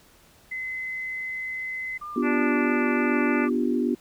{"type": "tone", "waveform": "sine", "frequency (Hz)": 2042, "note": "C7", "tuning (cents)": -43, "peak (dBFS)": -29, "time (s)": [0.51, 1.98], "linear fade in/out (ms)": 10}
{"type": "tone with vibrato", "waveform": "sine", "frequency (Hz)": 1187, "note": "D6", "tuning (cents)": 18, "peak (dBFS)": -33, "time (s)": [2.01, 3.5], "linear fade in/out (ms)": 10, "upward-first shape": "sine", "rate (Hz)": 3.1, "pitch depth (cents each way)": 25}
{"type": "chord", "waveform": "sine", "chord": "G dominant seventh", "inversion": "first", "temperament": "equal", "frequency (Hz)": [246.9, 293.7, 349.2, 392], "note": ["B3", "D4", "F4", "G4"], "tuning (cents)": [0, 0, 0, 0], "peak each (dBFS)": [-24, -28, -28, -30], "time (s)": [2.16, 3.95], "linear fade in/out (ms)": 5}
{"type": "harmonic tone", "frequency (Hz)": 292.4, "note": "D4", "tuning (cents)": -7, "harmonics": [1, 2, 3, 5, 6, 7, 8, 9], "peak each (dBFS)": [-38, -35, -34, -32, -36, -33, -35, -37], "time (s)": [2.22, 3.49], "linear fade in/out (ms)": 50}
{"effects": ["pink hiss -56 dBFS RMS until 4 s"]}